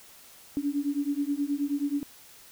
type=beating tone pair; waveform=sine; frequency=281.3 / 290.7 Hz; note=C#4 / D4; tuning=+26 / -18 cents; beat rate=9.4 Hz; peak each=-29 dBFS; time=0.57-2.03 s; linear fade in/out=0 ms; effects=white hiss -52 dBFS RMS until 2.51 s